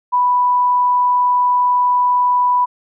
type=tone; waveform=sine; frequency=987.8 Hz; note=B5; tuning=in tune; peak=-11 dBFS; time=0.12-2.66 s; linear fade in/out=20 ms; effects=none